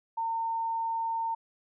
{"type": "tone", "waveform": "sine", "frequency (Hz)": 910, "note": "A#5", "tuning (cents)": -42, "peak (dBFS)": -28, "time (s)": [0.17, 1.35], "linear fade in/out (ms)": 10, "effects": []}